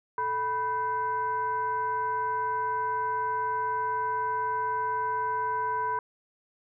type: tone with frequency modulation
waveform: sine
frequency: 986 Hz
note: B5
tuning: 3 cents flat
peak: -26 dBFS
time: 0.18-5.99 s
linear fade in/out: 2 ms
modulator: 548 Hz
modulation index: 0.61
effects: none